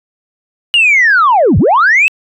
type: linear two-way sweep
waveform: sine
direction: down then up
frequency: 2900 to 68.8 to 2679 Hz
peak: -4 dBFS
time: 0.74-2.08 s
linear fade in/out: 0 ms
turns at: 1.58 s
effects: tanh soft clip ceiling -2 dBFS